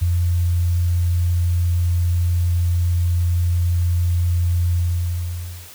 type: tone with ADSR envelope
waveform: sine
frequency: 86.9 Hz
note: F2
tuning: 8 cents flat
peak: -12 dBFS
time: 0.01-5.7 s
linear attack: 19 ms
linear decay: 10 ms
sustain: -3 dB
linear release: 960 ms
effects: white hiss -41 dBFS RMS until 5.74 s